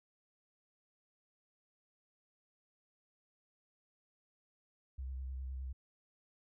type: tone with vibrato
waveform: sine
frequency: 65.41 Hz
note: C2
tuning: in tune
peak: -39 dBFS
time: 4.98-5.73 s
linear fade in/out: 10 ms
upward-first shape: sine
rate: 9.7 Hz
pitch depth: 33 cents each way
effects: none